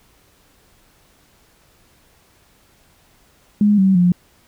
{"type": "tone with pitch steps", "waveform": "sine", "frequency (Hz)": [207.3, 191.4, 177.4], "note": ["G#3", "G3", "F3"], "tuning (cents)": [-3, -41, 27], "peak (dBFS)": -10, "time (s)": [3.61, 4.12], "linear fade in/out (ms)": 2, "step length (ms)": 170, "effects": ["pink hiss -55 dBFS RMS until 4.47 s"]}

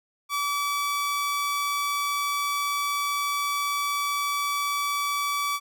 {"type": "tone", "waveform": "sawtooth", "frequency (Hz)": 1149, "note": "D6", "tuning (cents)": -38, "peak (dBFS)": -21, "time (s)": [0.29, 5.6], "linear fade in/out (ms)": 50, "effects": []}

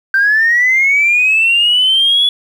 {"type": "linear sweep", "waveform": "sine", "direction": "up", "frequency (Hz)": [1554, 3421], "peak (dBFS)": -7, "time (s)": [0.14, 2.29], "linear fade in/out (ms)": 2, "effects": ["tanh soft clip ceiling -4 dBFS", "7-bit"]}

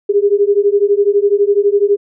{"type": "beating tone pair", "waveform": "sine", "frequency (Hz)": [400, 412], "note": ["G4", "G#4"], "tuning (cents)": [35, -14], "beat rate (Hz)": 12, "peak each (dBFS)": -12, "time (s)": [0.09, 1.97], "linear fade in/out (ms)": 10, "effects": []}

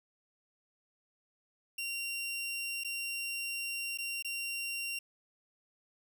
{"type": "tone with dropouts", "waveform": "sawtooth", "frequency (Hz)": 2760, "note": "F7", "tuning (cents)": -21, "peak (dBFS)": -32, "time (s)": [1.78, 4.99], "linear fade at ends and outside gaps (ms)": 5, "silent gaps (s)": [[2.837, 2.846], [3.975, 3.985], [4.225, 4.246]], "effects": []}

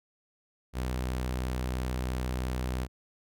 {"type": "tone", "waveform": "sawtooth", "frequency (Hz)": 63, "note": "B1", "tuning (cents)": 35, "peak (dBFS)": -26, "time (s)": [0.73, 2.88], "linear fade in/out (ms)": 50, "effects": []}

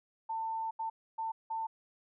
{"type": "tone bursts at uneven times", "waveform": "sine", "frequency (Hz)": 895, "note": "A5", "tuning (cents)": 29, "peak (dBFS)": -33, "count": 4, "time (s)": [[0.29, 0.71], [0.79, 0.9], [1.18, 1.32], [1.5, 1.67]], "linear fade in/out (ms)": 10, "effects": []}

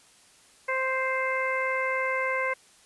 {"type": "harmonic tone", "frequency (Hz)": 523.3, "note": "C5", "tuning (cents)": 0, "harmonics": [1, 2, 3, 4, 5], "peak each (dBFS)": [-30, -31, -33, -29, -42], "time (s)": [0.68, 2.54], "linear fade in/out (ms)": 10, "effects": ["white hiss -57 dBFS RMS until 2.85 s", "resampled to 24000 Hz"]}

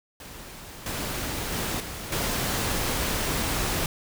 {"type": "noise with level steps", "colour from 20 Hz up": "pink", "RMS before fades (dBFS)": [-42, -31, -29, -36, -27], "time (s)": [0.2, 3.86], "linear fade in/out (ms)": 2, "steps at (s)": [0.86, 1.52, 1.8, 2.12], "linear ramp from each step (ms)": 2, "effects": []}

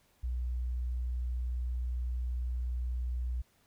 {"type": "tone", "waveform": "sine", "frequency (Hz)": 61.3, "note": "B1", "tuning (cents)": -12, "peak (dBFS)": -31, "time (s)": [0.23, 3.42], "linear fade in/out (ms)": 10, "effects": ["pink hiss -69 dBFS RMS until 3.66 s"]}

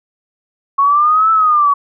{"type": "exponential two-way sweep", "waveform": "sine", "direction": "up then down", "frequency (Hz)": [1100, 1325, 1121], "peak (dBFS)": -8, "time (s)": [0.78, 1.74], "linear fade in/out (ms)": 10, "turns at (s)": 1.31, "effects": []}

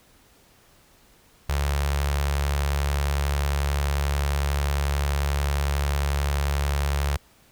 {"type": "tone with notch filter", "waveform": "sawtooth", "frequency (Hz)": 71.2, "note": "C#2", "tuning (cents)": 47, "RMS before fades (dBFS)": -24, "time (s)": [1.49, 7.17], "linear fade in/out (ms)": 5, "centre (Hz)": 260, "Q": 0.51, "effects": ["pink hiss -57 dBFS RMS until 7.51 s"]}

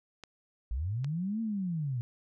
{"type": "clicks", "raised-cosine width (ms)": 0.2, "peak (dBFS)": [-27, -27], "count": 2, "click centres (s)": [0.237, 1.045]}
{"type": "linear two-way sweep", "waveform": "sine", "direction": "up then down", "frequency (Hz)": [51.4, 229.5, 115], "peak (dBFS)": -30, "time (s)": [0.71, 2.01], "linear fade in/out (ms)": 0, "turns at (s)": 1.41}
{"effects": []}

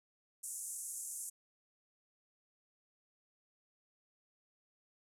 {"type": "band-pass noise", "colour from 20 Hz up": "white", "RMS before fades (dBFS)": -44, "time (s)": [0.43, 1.3], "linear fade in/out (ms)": 10, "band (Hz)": [6700, 11000], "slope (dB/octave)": 48, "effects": []}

